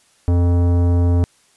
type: tone with tanh clipping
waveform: sine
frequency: 87.31 Hz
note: F2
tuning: in tune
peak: -14 dBFS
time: 0.28-1.24 s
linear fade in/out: 0 ms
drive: 16 dB
effects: white hiss -56 dBFS RMS until 1.56 s + resampled to 24000 Hz